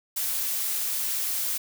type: noise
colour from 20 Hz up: blue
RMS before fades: -28 dBFS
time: 0.16-1.58 s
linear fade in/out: 10 ms
effects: none